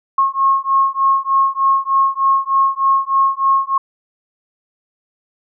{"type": "beating tone pair", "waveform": "sine", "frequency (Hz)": [1083, 1086.3], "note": ["C#6", "C#6"], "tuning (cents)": [-41, -35], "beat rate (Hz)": 3.3, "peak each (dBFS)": -15, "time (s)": [0.18, 3.78], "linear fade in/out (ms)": 5, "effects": []}